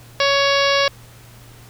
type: harmonic tone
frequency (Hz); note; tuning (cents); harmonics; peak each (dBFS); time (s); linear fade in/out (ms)
558; C#5; +11; 1 / 2 / 3 / 4 / 5 / 6 / 7 / 8 / 9 / 10; -18 / -21 / -23 / -24 / -25 / -26 / -26 / -27 / -28 / -28; 0.2-0.88; 2
effects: added 118 Hz sine -43 dBFS peak until 1.69 s + pink hiss -46 dBFS RMS until 1.69 s